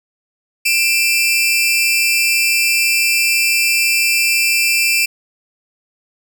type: tone pair together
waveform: sawtooth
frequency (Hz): 2376 / 2650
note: D7 / E7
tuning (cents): +20 / +9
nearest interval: major second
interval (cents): 189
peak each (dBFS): -12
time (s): 0.65-5.06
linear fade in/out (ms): 10
effects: none